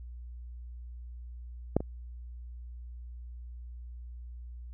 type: clicks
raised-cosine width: 2 ms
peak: -10 / -22 dBFS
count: 2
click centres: 1.766 / 1.805 s
effects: added 60 Hz sine -41 dBFS peak until 4.73 s